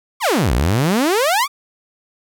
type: exponential two-way sweep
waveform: sawtooth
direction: down then up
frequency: 1211 to 55 to 1211 Hz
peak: -10 dBFS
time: 0.2-1.48 s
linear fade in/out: 50 ms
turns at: 0.53 s
effects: none